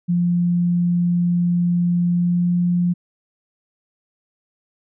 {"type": "tone with pitch glide", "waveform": "sine", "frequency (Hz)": [174.61, 175.82], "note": ["F3", "F3"], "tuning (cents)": [0, 12], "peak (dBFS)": -15, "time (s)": [0.08, 2.94], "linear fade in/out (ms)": 20, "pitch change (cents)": 12, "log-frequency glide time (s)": [2.09, 2.54], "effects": []}